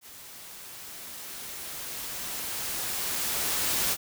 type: noise with level ramp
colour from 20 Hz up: white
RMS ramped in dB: -47 to -26 dBFS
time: 0.01-3.97 s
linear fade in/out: 50 ms
effects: none